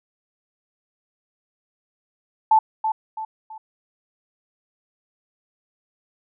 sine tone with echo, 877 Hz, A5, 6 cents flat, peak -11 dBFS, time 2.51-2.59 s, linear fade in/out 5 ms, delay 330 ms, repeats 3, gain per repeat -8 dB, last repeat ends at 3.58 s, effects none

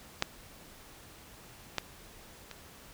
clicks, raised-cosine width 0.2 ms, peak -9 / -12 / -25 dBFS, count 3, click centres 0.224 / 1.783 / 2.513 s, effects pink hiss -53 dBFS RMS until 2.93 s

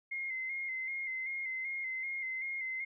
sine tone with vibrato, 2100 Hz, C7, 6 cents sharp, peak -35 dBFS, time 0.11-2.85 s, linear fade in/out 10 ms, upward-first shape square, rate 2.6 Hz, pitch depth 33 cents each way, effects none

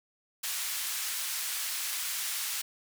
white band-pass noise, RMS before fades -34 dBFS, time 0.43-2.62 s, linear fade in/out 10 ms, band 1400 to 15000 Hz, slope 12 dB/octave, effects none

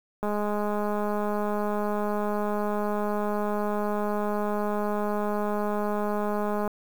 click train, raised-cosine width 1 ms, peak -16 dBFS, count 1342, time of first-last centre 0.23-6.677 s, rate 208 Hz, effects 7-bit

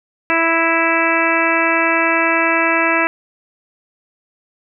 harmonic tone, 330 Hz, E4, 2 cents sharp, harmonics 1 / 2 / 3 / 4 / 5 / 6 / 7 / 8, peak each -21 / -21 / -21 / -21 / -21 / -21 / -21 / -21 dBFS, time 0.3-3.07 s, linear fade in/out 0 ms, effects none

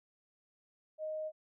sine tone, 622.3 Hz, D#5, in tune, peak -36 dBFS, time 0.98-1.32 s, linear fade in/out 50 ms, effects none

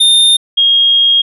square / sine tone pair in turn, 3632 / 3257 Hz, A#7 / G#7, -46 / -34 cents, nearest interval major second, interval 188 cents, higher first, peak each -6 dBFS, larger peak neither, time 0-0.37 / 0.57-1.22 s, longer second, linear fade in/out 10 ms, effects resampled to 32000 Hz

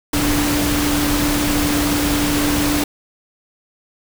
sine tone in noise, 292.5 Hz, D4, 7 cents flat, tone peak -18 dBFS, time 0.13-2.84 s, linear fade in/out 5 ms, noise pink, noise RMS -20 dBFS, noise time 0.13-2.84 s, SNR -1 dB, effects none

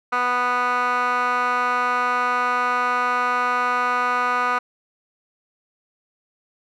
15% pulse tone with band-pass filter, 246.9 Hz, B3, in tune, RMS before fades -21 dBFS, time 0.12-4.59 s, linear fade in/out 10 ms, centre 1400 Hz, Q 8.6, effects none

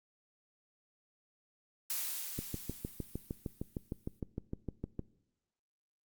blue noise with exponential decay, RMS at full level -35 dBFS, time 1.9-4.2 s, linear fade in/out 2 ms, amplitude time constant 500 ms
click train, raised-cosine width 3 ms, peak -24 dBFS, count 18, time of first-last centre 2.39-4.993 s, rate 6.53 Hz
effects noise-tail reverb RT60 0.9 s tail -22 dB re dry + Opus 48 kbps

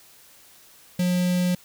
square tone with notch filter, 179.5 Hz, F3, 48 cents sharp, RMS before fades -22 dBFS, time 0.99-1.55 s, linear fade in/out 5 ms, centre 1100 Hz, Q 0.71, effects white hiss -52 dBFS RMS until 1.64 s

